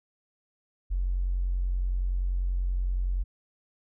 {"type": "tone with tanh clipping", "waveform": "triangle", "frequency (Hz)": 45.24, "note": "F#1", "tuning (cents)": -38, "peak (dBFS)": -24, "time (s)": [0.9, 3.24], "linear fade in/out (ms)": 20, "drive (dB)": 2, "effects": []}